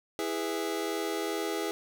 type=chord; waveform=sawtooth; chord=E major; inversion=none; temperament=just; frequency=329.6 / 412 / 494.4 Hz; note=E4 / G#4 / B4; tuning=0 / -14 / +2 cents; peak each=-30 / -29 / -34 dBFS; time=0.19-1.71 s; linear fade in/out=0 ms; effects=none